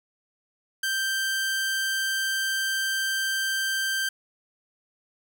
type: tone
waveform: sawtooth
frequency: 1568 Hz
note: G6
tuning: in tune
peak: -21 dBFS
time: 0.83-4.09 s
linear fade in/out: 5 ms
effects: none